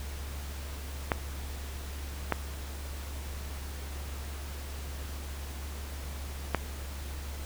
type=clicks; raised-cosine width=0.5 ms; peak=-10 dBFS; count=3; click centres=1.118 / 2.323 / 6.547 s; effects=added 70 Hz sine -37 dBFS peak until 7.45 s + pink hiss -45 dBFS RMS until 7.45 s